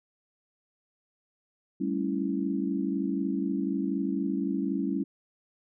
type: chord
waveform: sine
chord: A dominant seventh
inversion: third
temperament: equal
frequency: 196 / 220 / 277.2 / 329.6 Hz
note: G3 / A3 / C#4 / E4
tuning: 0 / 0 / 0 / 0 cents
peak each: -31 / -36 / -30 / -33 dBFS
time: 1.8-5.04 s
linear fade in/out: 10 ms
effects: none